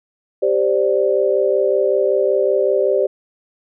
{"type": "chord", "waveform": "sine", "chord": "G suspended fourth", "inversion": "none", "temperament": "just", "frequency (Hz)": [392, 522.7, 588], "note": ["G4", "C5", "D5"], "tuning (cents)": [0, -2, 2], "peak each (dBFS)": [-17, -18, -18], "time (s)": [0.42, 3.07], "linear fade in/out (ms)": 10, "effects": []}